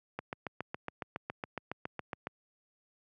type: click train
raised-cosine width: 0.5 ms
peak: -21 dBFS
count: 16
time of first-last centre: 0.19-2.27 s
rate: 7.21 Hz
effects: high-pass 100 Hz 12 dB/octave